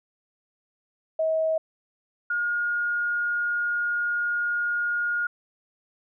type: tone pair in turn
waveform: sine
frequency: 639 / 1427.9 Hz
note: D#5 / F6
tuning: +46 / +38 cents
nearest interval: octave + major second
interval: 1392 cents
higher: second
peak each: -21 / -23 dBFS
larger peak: first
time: 1.19-1.58 / 2.3-5.27 s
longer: second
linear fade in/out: 5 ms
effects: none